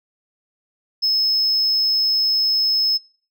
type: tone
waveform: sine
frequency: 5190 Hz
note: E8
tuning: 28 cents flat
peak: -13 dBFS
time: 1.02-2.98 s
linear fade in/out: 20 ms
effects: noise-tail reverb RT60 0.4 s tail -21 dB re dry + tanh soft clip ceiling -14 dBFS